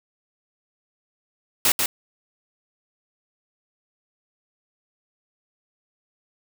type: noise with echo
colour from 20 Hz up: white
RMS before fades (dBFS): -18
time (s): 1.65-1.72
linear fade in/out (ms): 2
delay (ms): 140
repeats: 1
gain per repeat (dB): -4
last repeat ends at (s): 1.86
effects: none